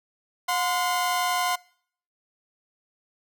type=tone pair together; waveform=sawtooth; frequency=719.8 / 1034 Hz; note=F#5 / C6; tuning=-48 / -21 cents; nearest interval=tritone; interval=627 cents; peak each=-22 dBFS; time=0.48-1.56 s; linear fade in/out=10 ms; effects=noise-tail reverb RT60 0.6 s tail -25 dB re dry